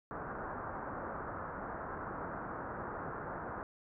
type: low-pass noise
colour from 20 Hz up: white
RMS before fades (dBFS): -42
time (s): 0.11-3.63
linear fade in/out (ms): 0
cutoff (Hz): 1500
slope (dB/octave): 48
effects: none